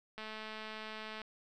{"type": "click train", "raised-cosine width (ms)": 0.3, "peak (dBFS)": -29, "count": 226, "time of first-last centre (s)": [0.18, 1.217], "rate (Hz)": 217, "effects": []}